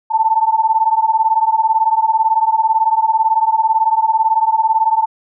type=beating tone pair; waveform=sine; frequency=878 / 896 Hz; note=A5 / A5; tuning=-4 / +31 cents; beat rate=18 Hz; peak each=-14 dBFS; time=0.1-5.06 s; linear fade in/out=20 ms; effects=none